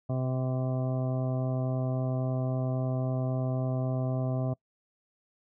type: harmonic tone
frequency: 129.1 Hz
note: C3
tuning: 23 cents flat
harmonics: 1 / 2 / 3 / 4 / 5 / 6 / 8 / 9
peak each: -28 / -35 / -42 / -43 / -36 / -46 / -50 / -52 dBFS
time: 0.09-4.54 s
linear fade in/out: 10 ms
effects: noise-tail reverb RT60 0.1 s tail -24 dB re dry